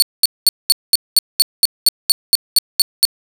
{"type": "tone bursts", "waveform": "sawtooth", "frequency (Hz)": 4435, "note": "C#8", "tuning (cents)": 0, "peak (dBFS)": -4, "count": 14, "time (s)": [0, 3.052], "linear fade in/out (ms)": 0, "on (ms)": 23, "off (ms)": 210, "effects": []}